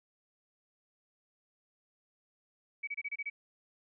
sine tone bursts, 2276 Hz, C#7, 45 cents sharp, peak -34 dBFS, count 7, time 2.83-3.3 s, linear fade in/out 10 ms, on 44 ms, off 27 ms, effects none

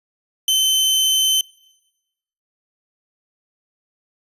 sawtooth tone, 3071 Hz, G7, 36 cents flat, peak -11 dBFS, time 0.48-1.41 s, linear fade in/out 2 ms, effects noise-tail reverb RT60 1.0 s tail -23 dB re dry + resampled to 32000 Hz

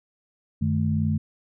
sine tone cluster, 93.9 / 152.6 / 216 Hz, F#2 / D#3 / A3, +26 / -33 / -32 cents, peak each -25 dBFS, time 0.61-1.18 s, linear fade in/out 10 ms, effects none

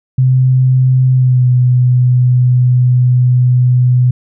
sine tone with pitch glide, 129.1 to 125.06 Hz, C3 to B2, -23 to +22 cents, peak -6 dBFS, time 0.18-4.11 s, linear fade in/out 5 ms, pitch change -55 cents, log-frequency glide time 1.13-1.47 s, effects none

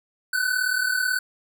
square tone pair together, 1486 / 1524.3 Hz, F#6 / G6, +7 / -49 cents, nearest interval unison, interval 44 cents, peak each -25 dBFS, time 0.33-1.19 s, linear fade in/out 5 ms, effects none

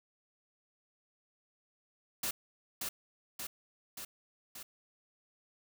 white noise with echo, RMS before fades -35 dBFS, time 2.23-2.31 s, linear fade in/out 5 ms, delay 580 ms, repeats 4, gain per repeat -3 dB, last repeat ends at 4.63 s, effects none

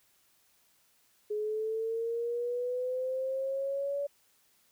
sine linear sweep, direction up, 418.9 to 571 Hz, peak -30 dBFS, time 1.3-4.07 s, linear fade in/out 10 ms, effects white hiss -68 dBFS RMS until 4.71 s

